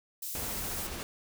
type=high-pass noise; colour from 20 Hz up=white; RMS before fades=-38 dBFS; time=0.22-0.87 s; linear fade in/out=5 ms; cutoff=6000 Hz; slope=12 dB/octave
type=noise with tremolo; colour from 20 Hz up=pink; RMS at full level=-38 dBFS; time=0.35-1.03 s; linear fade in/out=0 ms; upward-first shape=sine; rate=14 Hz; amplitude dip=25%
effects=none